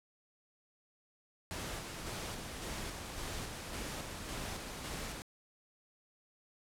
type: noise with tremolo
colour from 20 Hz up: pink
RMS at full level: -41 dBFS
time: 1.51-5.22 s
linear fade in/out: 0 ms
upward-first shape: square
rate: 1.8 Hz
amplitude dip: 30%
effects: low-pass 11000 Hz 12 dB/octave